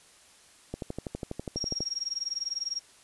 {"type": "click train", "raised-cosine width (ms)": 2, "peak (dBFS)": -20, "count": 14, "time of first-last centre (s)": [0.74, 1.806], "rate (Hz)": 12.2}
{"type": "tone with tremolo", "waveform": "sine", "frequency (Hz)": 5588, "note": "F8", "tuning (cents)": 0, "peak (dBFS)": -27, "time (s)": [1.56, 2.8], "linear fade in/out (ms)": 10, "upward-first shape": "sine", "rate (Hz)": 20, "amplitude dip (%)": 95}
{"effects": ["white hiss -57 dBFS RMS until 3.03 s", "resampled to 24000 Hz"]}